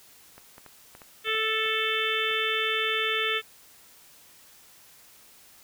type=clicks; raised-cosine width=0.5 ms; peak=-31 dBFS; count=9; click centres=0.38 / 0.581 / 0.663 / 0.951 / 1.018 / 1.274 / 1.35 / 1.661 / 2.312 s
type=harmonic tone; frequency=440 Hz; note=A4; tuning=in tune; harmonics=1 / 3 / 4 / 5 / 6 / 7 / 8; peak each=-32 / -32 / -32 / -32 / -32 / -32 / -32 dBFS; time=1.24-3.42 s; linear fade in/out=50 ms
effects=white hiss -54 dBFS RMS until 5.63 s